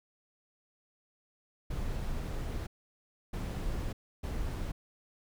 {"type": "noise bursts at uneven times", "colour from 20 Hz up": "brown", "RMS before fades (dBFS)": -35, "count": 3, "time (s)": [[1.7, 2.67], [3.33, 3.93], [4.23, 4.72]], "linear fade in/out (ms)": 10, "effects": []}